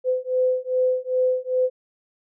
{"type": "beating tone pair", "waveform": "sine", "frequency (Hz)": [508, 510.5], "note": ["B4", "C5"], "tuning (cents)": [49, -43], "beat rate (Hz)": 2.5, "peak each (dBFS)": -22, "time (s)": [0.04, 1.7], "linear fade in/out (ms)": 50, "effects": []}